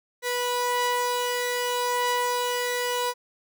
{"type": "tone pair together", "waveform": "sawtooth", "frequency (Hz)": [490, 980.8], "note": ["B4", "B5"], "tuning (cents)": [-14, -12], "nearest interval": "octave", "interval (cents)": 1202, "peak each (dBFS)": [-23, -23], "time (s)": [0.22, 3.14], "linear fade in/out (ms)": 50, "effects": []}